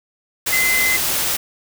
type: tone in noise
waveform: sine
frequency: 2051 Hz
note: C7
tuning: 35 cents flat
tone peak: -16 dBFS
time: 0.52-0.97 s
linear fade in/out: 10 ms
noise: white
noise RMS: -20 dBFS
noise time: 0.46-1.37 s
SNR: +1 dB
effects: none